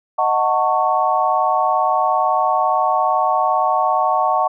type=chord; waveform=sine; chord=D# half-diminished seventh; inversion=none; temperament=equal with one note detuned; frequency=622.3 / 740 / 894.3 / 1108.7 Hz; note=D#5 / F#5 / A5 / C#6; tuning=0 / 0 / +28 / 0 cents; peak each=-22 / -18 / -20 / -19 dBFS; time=0.18-4.48 s; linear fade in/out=10 ms; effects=none